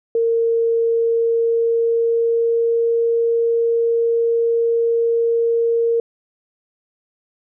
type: tone with pitch glide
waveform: sine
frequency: 460 to 463.5 Hz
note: A#4 to A#4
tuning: -23 to -10 cents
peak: -14 dBFS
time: 0.15-6 s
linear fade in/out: 2 ms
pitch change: +13 cents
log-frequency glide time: 0.8-2.94 s
effects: none